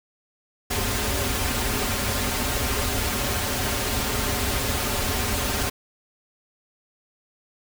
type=noise with comb filter; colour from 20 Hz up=pink; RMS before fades=-25 dBFS; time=0.7-5.7 s; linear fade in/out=10 ms; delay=6.1 ms; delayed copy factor=-0.85; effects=none